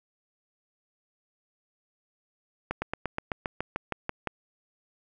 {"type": "slowing click train", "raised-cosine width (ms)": 0.5, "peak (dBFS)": -14, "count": 12, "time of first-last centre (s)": [2.71, 4.273], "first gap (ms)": 110, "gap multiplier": 1.05, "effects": []}